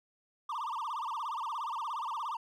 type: tone with vibrato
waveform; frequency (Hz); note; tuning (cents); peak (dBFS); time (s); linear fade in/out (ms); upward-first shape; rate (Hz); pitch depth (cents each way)
triangle; 1046.5; C6; 0; -32; 0.49-2.37; 5; sine; 17; 270
effects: none